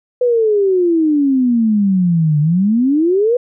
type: exponential two-way sweep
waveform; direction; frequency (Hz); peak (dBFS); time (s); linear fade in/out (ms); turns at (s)
sine; down then up; 502 to 146 to 502; -10; 0.21-3.37; 5; 2.4
effects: none